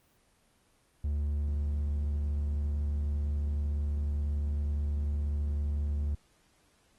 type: tone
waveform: triangle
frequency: 73 Hz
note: D2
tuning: 10 cents flat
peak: -26 dBFS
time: 1.04-6.15 s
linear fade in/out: 5 ms
effects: pink hiss -67 dBFS RMS until 6.98 s + Opus 24 kbps